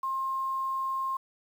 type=tone; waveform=sine; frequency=1064 Hz; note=C6; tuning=29 cents sharp; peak=-28 dBFS; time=0.03-1.17 s; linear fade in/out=5 ms; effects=9-bit